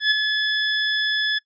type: tone with ADSR envelope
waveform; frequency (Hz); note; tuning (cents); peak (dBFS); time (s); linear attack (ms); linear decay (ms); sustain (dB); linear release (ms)
25% pulse; 1716; A6; -44; -9; 0-1.39; 110; 17; -6; 13
effects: noise-tail reverb RT60 0.1 s tail -23 dB re dry + resampled to 16000 Hz